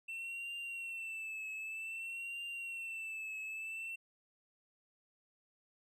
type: tone with vibrato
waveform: triangle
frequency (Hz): 2684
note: E7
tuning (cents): +31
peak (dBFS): -39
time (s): 0.08-3.96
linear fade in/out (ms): 10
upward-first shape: triangle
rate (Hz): 0.53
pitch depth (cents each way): 68
effects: none